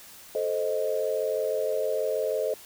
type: chord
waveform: sine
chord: A diminished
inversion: none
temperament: equal with one note detuned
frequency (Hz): 437 / 523.3 / 622.3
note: A4 / C5 / Eb5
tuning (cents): -12 / 0 / 0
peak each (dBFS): -29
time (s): 0.35-2.54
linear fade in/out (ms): 2
effects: white hiss -48 dBFS RMS until 2.65 s